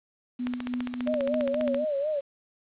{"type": "tone with tremolo", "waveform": "sine", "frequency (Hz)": 247.1, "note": "B3", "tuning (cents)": 1, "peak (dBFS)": -27, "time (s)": [0.39, 1.85], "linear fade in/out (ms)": 10, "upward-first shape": "sine", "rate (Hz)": 3.3, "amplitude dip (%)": 50}
{"type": "click train", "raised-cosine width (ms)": 0.3, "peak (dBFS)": -18, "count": 20, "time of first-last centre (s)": [0.47, 1.745], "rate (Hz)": 14.9}
{"type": "tone with vibrato", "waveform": "sine", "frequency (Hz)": 584, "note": "D5", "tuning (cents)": -10, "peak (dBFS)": -25, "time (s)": [1.06, 2.21], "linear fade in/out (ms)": 20, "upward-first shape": "sine", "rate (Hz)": 4.1, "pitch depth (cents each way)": 110}
{"effects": ["resampled to 8000 Hz", "9-bit"]}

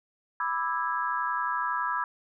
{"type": "chord", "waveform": "sine", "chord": "E dominant seventh", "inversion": "second", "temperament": "just", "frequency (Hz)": [988.9, 1186.7, 1318.5, 1648.1], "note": ["B5", "D6", "E6", "G#6"], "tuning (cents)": [2, 18, 0, -14], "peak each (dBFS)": [-30, -34, -32, -33], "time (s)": [0.4, 2.04], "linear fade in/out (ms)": 2, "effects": []}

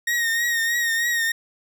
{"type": "tone with vibrato", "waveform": "40% pulse", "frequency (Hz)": 1864.7, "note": "A#6", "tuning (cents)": 0, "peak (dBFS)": -19, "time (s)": [0.07, 1.32], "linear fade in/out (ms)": 5, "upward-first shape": "triangle", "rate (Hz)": 3.2, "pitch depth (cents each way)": 50, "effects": []}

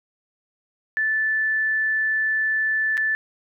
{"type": "tone with dropouts", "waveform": "sine", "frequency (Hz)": 1753, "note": "A6", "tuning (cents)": -7, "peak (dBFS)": -19, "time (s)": [0.97, 3.15], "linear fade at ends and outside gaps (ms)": 0, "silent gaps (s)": [2.971, 2.977], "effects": []}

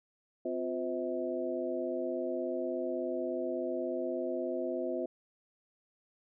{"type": "harmonic tone with a mistuned harmonic", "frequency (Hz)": 128.5, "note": "C3", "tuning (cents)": -31, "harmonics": [2, 3, 4, 5], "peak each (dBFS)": [-39, -36, -38, -37], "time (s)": [0.45, 5.06], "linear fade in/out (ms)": 5, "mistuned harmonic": 3, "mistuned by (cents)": -150, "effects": []}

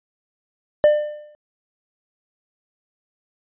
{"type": "tone with exponential decay", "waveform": "triangle", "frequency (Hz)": 598, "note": "D5", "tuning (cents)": 31, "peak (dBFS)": -6, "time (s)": [0.84, 1.35], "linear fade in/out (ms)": 0, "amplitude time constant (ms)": 110, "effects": ["resampled to 8000 Hz"]}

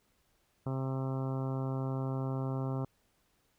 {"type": "harmonic tone", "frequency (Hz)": 132.7, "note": "C3", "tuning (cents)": 25, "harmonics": [1, 2, 3, 4, 5, 6, 7, 8, 9, 10], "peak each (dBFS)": [-33, -39, -43, -45, -47, -49, -50, -51, -52, -53], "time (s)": [0.66, 2.85], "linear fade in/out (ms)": 5, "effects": ["pink hiss -73 dBFS RMS until 3.58 s"]}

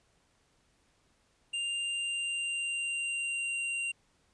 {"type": "tone with pitch glide", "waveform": "square", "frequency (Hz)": [2794, 2768], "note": ["F7", "F7"], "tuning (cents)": [0, -16], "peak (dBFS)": -32, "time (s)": [1.53, 3.92], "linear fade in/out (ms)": 10, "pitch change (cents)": -16, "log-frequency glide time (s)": [1.75, 3.6], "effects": ["pink hiss -70 dBFS RMS until 4.33 s", "resampled to 22050 Hz"]}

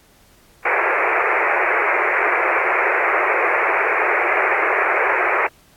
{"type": "band-pass noise", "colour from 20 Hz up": "white", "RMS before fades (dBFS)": -18, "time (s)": [0.65, 5.47], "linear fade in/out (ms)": 5, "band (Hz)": [350, 2400], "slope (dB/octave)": 96, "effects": ["pink hiss -53 dBFS RMS until 5.76 s", "AAC 64 kbps"]}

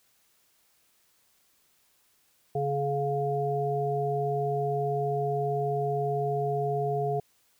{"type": "harmonic tone", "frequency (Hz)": 140.8, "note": "C#3", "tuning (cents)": 27, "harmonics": [1, 3, 5], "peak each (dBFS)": [-31, -29, -30], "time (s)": [2.55, 7.2], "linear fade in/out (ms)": 5, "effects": ["white hiss -67 dBFS RMS until 7.59 s"]}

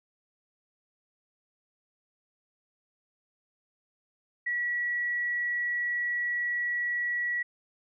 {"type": "tone", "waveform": "sine", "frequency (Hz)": 1933, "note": "B6", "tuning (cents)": -38, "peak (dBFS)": -27, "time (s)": [4.46, 7.43], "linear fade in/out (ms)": 10, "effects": []}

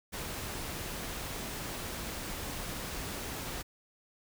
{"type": "noise", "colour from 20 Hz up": "pink", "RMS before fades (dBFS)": -39, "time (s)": [0.12, 3.63], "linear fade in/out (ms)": 20, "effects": []}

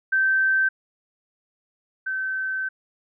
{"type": "tone pair in turn", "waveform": "sine", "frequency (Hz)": [1552, 1538.6], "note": ["G6", "G6"], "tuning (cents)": [-18, -33], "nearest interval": "unison", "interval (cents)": 15, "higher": "first", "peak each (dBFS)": [-17, -24], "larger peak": "first", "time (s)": [[0.12, 0.69], [2.06, 2.69]], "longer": "second", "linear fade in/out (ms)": 10, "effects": []}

